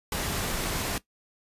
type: noise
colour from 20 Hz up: pink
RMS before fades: -30 dBFS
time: 0.12-0.98 s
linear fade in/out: 2 ms
effects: noise-tail reverb RT60 0.1 s tail -17 dB re dry + resampled to 32000 Hz